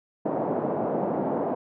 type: band-pass noise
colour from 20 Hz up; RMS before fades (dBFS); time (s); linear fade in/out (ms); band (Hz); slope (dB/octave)
white; -27; 0.25-1.55; 10; 160 to 740; 24
effects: none